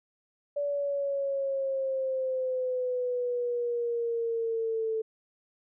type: exponential sweep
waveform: sine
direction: down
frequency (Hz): 577 to 440.8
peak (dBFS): -27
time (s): 0.56-5.02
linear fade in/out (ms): 10
effects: none